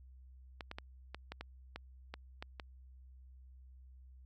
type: clicks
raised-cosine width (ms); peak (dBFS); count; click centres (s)
0.3; -27; 10; 0.608 / 0.714 / 0.785 / 1.146 / 1.32 / 1.41 / 1.76 / 2.14 / 2.425 / 2.598
effects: added 64 Hz sine -54 dBFS peak until 4.25 s